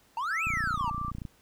triangle exponential two-way sweep, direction up then down, 877 to 2698 to 877 Hz, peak -27 dBFS, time 0.17-0.9 s, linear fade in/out 2 ms, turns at 0.44 s
sine tone with pitch glide, 1318.5 to 1174.6 Hz, E6 to D6, 0 to 0 cents, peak -32 dBFS, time 0.3-1.11 s, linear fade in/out 10 ms, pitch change -200 cents, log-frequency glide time 0.7-0.78 s
click train, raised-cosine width 5 ms, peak -25 dBFS, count 24, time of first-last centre 0.47-1.252 s, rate 29.4 Hz
effects pink hiss -63 dBFS RMS until 1.41 s

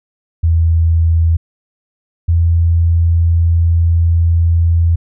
sine tone pair in turn, 82.41 / 84 Hz, E2 / E2, 0 / +33 cents, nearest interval unison, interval 33 cents, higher second, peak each -8 dBFS, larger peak neither, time 0.43-1.37 / 2.28-4.96 s, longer second, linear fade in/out 10 ms, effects none

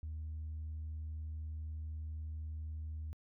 sine tone, 78 Hz, D#2, 5 cents sharp, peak -38 dBFS, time 0.03-3.13 s, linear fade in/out 0 ms, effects tanh soft clip ceiling -37 dBFS

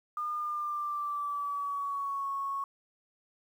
sine tone with pitch glide, 1211 to 1104.1 Hz, D#6 to C#6, -47 to -7 cents, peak -31 dBFS, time 0.17-2.64 s, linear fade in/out 2 ms, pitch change -160 cents, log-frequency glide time 0.36-2.28 s, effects 10-bit

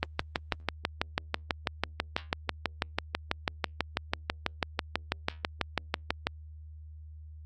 click train, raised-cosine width 0.3 ms, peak -10 dBFS, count 39, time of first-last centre 0.03-6.27 s, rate 6.09 Hz, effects added 77 Hz sine -44 dBFS peak until 7.45 s + Opus 32 kbps

